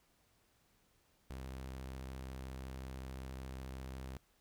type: tone with vibrato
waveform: sawtooth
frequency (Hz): 65.41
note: C2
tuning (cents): 0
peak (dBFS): -40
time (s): 1.3-4.17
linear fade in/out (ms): 0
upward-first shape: triangle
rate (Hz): 14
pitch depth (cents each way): 26
effects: pink hiss -73 dBFS RMS until 4.4 s